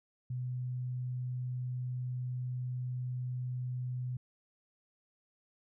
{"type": "tone", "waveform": "sine", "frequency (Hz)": 125.5, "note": "B2", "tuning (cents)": 28, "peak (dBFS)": -34, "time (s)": [0.3, 4.17], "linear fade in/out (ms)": 5, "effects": []}